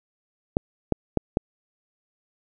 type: clicks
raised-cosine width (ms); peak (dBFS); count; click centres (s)
2; -6; 4; 0.569 / 0.923 / 1.173 / 1.371
effects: none